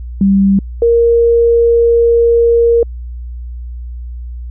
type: tone pair in turn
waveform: sine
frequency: 196 / 467.2 Hz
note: G3 / A#4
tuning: 0 / +4 cents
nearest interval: octave + minor third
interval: 1504 cents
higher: second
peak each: -6 dBFS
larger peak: neither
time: 0.21-0.59 / 0.82-2.83 s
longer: second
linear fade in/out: 2 ms
effects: added 60 Hz sine -22 dBFS peak until 4.5 s